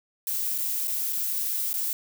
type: noise with dropouts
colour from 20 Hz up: violet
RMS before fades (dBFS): -28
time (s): 0.27-1.93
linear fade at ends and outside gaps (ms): 1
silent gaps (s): 0.58-0.584 / 0.873-0.879 / 1.125-1.129 / 1.731-1.74
effects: none